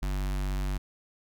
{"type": "tone with notch filter", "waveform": "square", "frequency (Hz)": 48.21, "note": "G1", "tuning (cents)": -28, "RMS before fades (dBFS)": -30, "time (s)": [0.02, 0.78], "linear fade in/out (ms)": 10, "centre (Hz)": 480, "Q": 1.8, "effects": []}